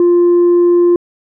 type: tone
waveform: sine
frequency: 349.2 Hz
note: F4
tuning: in tune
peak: -4 dBFS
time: 0-0.96 s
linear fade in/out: 2 ms
effects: tanh soft clip ceiling -5 dBFS